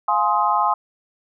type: chord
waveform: sine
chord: F minor seventh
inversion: none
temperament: just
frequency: 698.5 / 838.1 / 1047.7 / 1257.2 Hz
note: F5 / Ab5 / C6 / Eb6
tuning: 0 / +16 / +2 / +18 cents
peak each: -25 / -20 / -20 / -22 dBFS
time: 0.08-0.74 s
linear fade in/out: 5 ms
effects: none